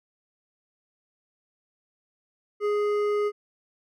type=tone with hard clipping; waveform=sine; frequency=415.3 Hz; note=G#4; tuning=in tune; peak=-24 dBFS; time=2.6-3.32 s; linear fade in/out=50 ms; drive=9 dB; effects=none